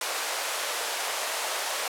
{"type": "high-pass noise", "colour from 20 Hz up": "pink", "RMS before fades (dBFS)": -30, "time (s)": [0.01, 1.88], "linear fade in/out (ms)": 2, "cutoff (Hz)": 540, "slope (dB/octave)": 24, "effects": ["low-pass 12000 Hz 12 dB/octave"]}